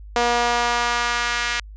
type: tone with high-pass filter sweep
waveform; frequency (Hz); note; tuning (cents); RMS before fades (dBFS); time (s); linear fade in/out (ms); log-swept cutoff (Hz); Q
sawtooth; 239.2; A#3; +45; -21; 0.16-1.6; 2; 590 to 1800; 1.4
effects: added 51 Hz sine -36 dBFS peak until 1.76 s + resampled to 16000 Hz